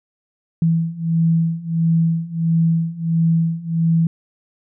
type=beating tone pair; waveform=sine; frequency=164 / 165.5 Hz; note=E3 / E3; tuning=-9 / +7 cents; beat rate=1.5 Hz; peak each=-19 / -17 dBFS; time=0.62-4.07 s; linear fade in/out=2 ms; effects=none